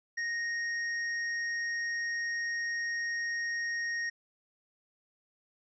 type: tone with tanh clipping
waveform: triangle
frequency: 1864.7 Hz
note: A#6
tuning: in tune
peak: -33 dBFS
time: 0.17-4.1 s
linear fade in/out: 10 ms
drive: 15 dB
effects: resampled to 16000 Hz